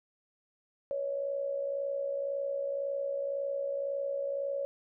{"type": "tone with amplitude modulation", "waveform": "sine", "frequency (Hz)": 558, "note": "C#5", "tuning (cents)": 11, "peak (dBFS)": -28, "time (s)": [0.91, 4.65], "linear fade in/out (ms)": 0, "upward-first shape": "sine", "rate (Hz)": 61.9, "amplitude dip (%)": 60, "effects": []}